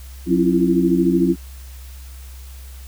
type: tone cluster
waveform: sine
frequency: 181.3 / 269.6 / 329 / 342.4 Hz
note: F#3 / C#4 / E4 / F4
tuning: -35 / -48 / -3 / -34 cents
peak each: -19 dBFS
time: 0.26-1.36 s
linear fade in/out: 50 ms
effects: added 65 Hz sine -34 dBFS peak until 2.87 s + white hiss -46 dBFS RMS until 2.87 s